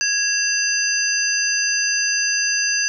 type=tone cluster; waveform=sine; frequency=1659 / 2720 / 4804 / 6100 Hz; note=G#6 / F7 / D8 / G8; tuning=-2 / -46 / +38 / -48 cents; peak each=-23 / -25 / -22 / -22 dBFS; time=0.01-2.88 s; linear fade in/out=0 ms; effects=none